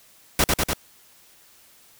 pink noise with echo, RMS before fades -18 dBFS, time 0.39-0.44 s, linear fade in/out 2 ms, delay 98 ms, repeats 3, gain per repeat -2 dB, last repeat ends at 0.734 s, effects white hiss -54 dBFS RMS until 1.99 s

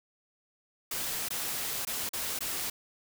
white noise with dropouts, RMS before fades -34 dBFS, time 0.91-2.7 s, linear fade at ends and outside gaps 5 ms, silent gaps 1.287-1.304 / 1.851-1.87 / 2.092-2.133 / 2.39-2.406 s, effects none

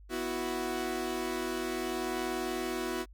sawtooth chord, B suspended fourth, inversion none, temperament equal, 246.9 / 329.6 / 370 Hz, B3 / E4 / F#4, 0 / 0 / 0 cents, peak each -35 / -33 / -31 dBFS, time 0.09-3.06 s, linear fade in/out 50 ms, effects added 50 Hz sine -50 dBFS peak until 3.13 s

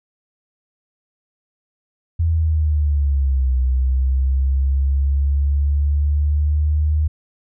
sine linear two-way sweep, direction down then up, 83.4 to 63.5 to 76.7 Hz, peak -14 dBFS, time 2.19-7.08 s, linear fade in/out 10 ms, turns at 3.55 s, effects none

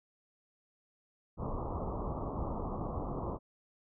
pink low-pass noise, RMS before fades -37 dBFS, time 1.37-3.39 s, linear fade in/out 50 ms, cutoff 1200 Hz, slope 96 dB/octave, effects none

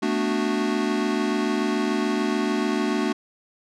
square chord, B minor seventh, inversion third, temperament equal, 220 / 246.9 / 293.7 / 370 Hz, A3 / B3 / D4 / F#4, 0 / 0 / 0 / 0 cents, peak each -27 / -30 / -27 / -28 dBFS, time 0.02-3.13 s, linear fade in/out 10 ms, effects low-pass 6000 Hz 12 dB/octave

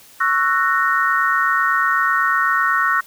sine chord, F# dominant seventh, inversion second, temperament just, 1110 / 1332 / 1480 / 1850 Hz, C#6 / E6 / F#6 / A#6, +2 / +18 / 0 / -14 cents, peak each -20 dBFS, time 0.2-3.01 s, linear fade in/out 10 ms, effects white hiss -46 dBFS RMS until 3.06 s

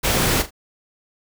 pink noise with echo, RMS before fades -19 dBFS, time 0.03-0.43 s, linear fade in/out 20 ms, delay 39 ms, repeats 2, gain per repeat -12 dB, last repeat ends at 0.508 s, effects none

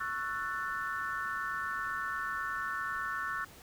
sine chord, F# minor seventh, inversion second, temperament just, 1110 / 1332 / 1480 / 1776 Hz, C#6 / E6 / F#6 / A6, +2 / +18 / 0 / +16 cents, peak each -39 / -39 / -38 / -39 dBFS, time 0-3.45 s, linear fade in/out 10 ms, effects pink hiss -54 dBFS RMS until 3.62 s

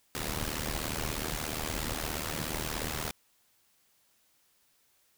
pink noise with amplitude modulation, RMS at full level -31 dBFS, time 0.15-3.11 s, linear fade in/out 0 ms, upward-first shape sine, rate 76.9 Hz, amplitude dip 85%, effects white hiss -69 dBFS RMS until 5.17 s

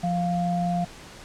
sine tone pair together, 175 / 700 Hz, F3 / F5, +4 / +4 cents, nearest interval 2 octaves, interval 2400 cents, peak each -24 / -26 dBFS, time 0.03-0.85 s, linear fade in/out 10 ms, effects pink hiss -44 dBFS RMS until 1.24 s + low-pass 8000 Hz 12 dB/octave

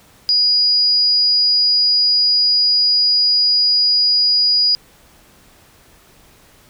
sine tone, 4900 Hz, D#8, 27 cents flat, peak -11 dBFS, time 0.29-4.75 s, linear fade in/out 0 ms, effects pink hiss -49 dBFS RMS until 6.69 s

